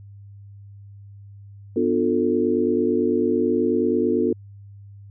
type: chord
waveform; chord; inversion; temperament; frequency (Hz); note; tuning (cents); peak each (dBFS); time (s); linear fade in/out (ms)
sine; B half-diminished seventh; none; just; 246.9 / 296.3 / 355.6 / 444.5; B3 / D4 / F4 / A4; 0 / +15 / +31 / +18; -23 / -25 / -22 / -23; 1.76-4.33; 5
effects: added 100 Hz sine -40 dBFS peak until 5.1 s